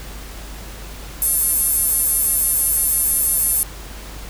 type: tone with high-pass filter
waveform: 5% pulse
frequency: 894 Hz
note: A5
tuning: 27 cents sharp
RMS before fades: -18 dBFS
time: 1.22-3.63 s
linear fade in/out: 0 ms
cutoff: 11000 Hz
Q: 4.3
effects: added 50 Hz sine -33 dBFS peak until 4.29 s + pink hiss -37 dBFS RMS until 4.29 s